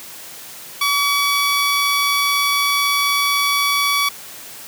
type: tone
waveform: 15% pulse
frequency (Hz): 1138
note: C#6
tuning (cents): +45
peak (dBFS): -9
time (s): 0.81-4.09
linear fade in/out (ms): 5
effects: white hiss -36 dBFS RMS until 4.67 s + high-pass 100 Hz 12 dB/octave